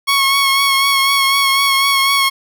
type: tone with vibrato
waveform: 15% pulse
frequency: 1100 Hz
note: C#6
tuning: 14 cents flat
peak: -5 dBFS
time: 0.07-2.3 s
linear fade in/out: 20 ms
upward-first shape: sine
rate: 4 Hz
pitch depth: 25 cents each way
effects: none